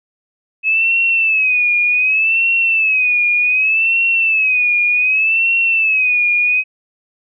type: tone with vibrato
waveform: sine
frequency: 2573 Hz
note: E7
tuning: 43 cents flat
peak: -11 dBFS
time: 0.63-6.64 s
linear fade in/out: 50 ms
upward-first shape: sine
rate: 0.66 Hz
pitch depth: 100 cents each way
effects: none